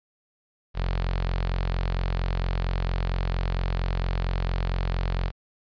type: tone with notch filter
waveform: sawtooth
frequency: 44.37 Hz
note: F1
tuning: 28 cents sharp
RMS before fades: -26 dBFS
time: 0.74-5.32 s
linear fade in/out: 50 ms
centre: 280 Hz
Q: 1
effects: resampled to 11025 Hz + 10-bit